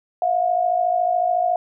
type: tone pair together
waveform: sine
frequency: 663 / 716.9 Hz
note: E5 / F5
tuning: +10 / +45 cents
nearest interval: minor second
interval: 135 cents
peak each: -22 / -18 dBFS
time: 0.22-1.56 s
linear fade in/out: 2 ms
effects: none